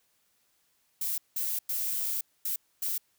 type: noise bursts at uneven times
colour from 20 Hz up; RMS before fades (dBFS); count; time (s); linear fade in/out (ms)
violet; -31; 5; 1.01-1.18 / 1.36-1.59 / 1.69-2.21 / 2.45-2.56 / 2.82-2.98; 5
effects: white hiss -71 dBFS RMS until 3.18 s